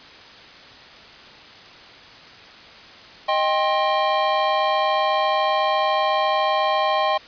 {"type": "tone cluster", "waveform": "square", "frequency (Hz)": [623, 791, 1063], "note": ["D#5", "G5", "C6"], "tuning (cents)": [2, 15, 27], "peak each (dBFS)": -23, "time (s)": [3.28, 7.18], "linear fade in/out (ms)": 10, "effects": ["white hiss -43 dBFS RMS until 7.27 s", "resampled to 11025 Hz"]}